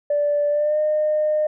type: tone with pitch glide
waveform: sine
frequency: 584 to 609.9 Hz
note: D5 to D#5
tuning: -10 to -35 cents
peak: -16 dBFS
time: 0.1-1.47 s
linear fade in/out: 5 ms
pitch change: +75 cents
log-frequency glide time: 0.49-0.79 s
effects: tanh soft clip ceiling -12 dBFS